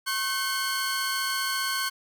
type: tone cluster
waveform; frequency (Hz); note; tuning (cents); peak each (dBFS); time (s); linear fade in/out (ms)
sawtooth; 1084 / 1530 / 4371; C#6 / G6 / C#8; -39 / -42 / -25; -27 / -26 / -29; 0.06-1.9; 20
effects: none